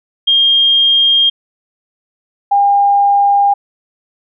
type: tone pair in turn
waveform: sine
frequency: 3220 / 805 Hz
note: G7 / G5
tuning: +46 / +46 cents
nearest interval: 2 octaves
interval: 2400 cents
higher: first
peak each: -7 dBFS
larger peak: neither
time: 0.27-1.3 / 2.51-3.54 s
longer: neither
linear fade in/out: 10 ms
effects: none